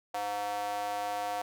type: tone with high-pass filter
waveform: square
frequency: 102.8 Hz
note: G#2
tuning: 17 cents flat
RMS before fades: -34 dBFS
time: 0.14-1.42 s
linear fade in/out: 5 ms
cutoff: 700 Hz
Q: 4.2
effects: none